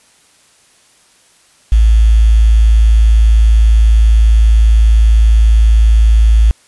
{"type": "tone with quantisation", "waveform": "sine", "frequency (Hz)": 55, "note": "A1", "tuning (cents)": 0, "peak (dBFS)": -4, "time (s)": [1.72, 6.51], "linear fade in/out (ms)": 0, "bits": 5, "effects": ["white hiss -49 dBFS RMS until 6.67 s", "resampled to 24000 Hz"]}